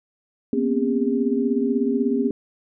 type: tone cluster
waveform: sine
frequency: 235.4 / 251.6 / 271.8 / 403.8 Hz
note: A#3 / B3 / C#4 / G#4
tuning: +17 / +32 / -34 / -49 cents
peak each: -24 dBFS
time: 0.53-2.31 s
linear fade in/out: 2 ms
effects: none